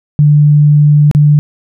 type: tone with dropouts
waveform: sine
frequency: 148 Hz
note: D3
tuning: 14 cents sharp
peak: -3 dBFS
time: 0.19-1.39 s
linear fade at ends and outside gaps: 0 ms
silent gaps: 1.113-1.149 s
effects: none